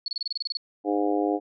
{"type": "tone bursts", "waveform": "sine", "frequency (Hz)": 4398, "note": "C#8", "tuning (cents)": -14, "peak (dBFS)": -26, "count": 11, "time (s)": [0.06, 0.571], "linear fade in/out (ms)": 2, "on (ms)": 21, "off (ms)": 28}
{"type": "harmonic tone", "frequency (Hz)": 102.2, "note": "G#2", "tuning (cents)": -27, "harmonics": [3, 4, 5, 6, 7, 8], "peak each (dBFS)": [-25, -28, -30, -36, -29, -36], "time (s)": [0.84, 1.4], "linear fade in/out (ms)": 50}
{"effects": []}